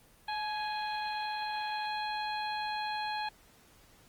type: harmonic tone with a mistuned harmonic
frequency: 830.6 Hz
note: G#5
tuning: in tune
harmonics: 1 / 2 / 3 / 4 / 5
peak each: -34 / -41 / -44 / -46 / -43 dBFS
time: 0.28-3.29 s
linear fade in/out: 5 ms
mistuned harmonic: 1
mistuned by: +42 cents
effects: pink hiss -61 dBFS RMS until 4.08 s + Opus 24 kbps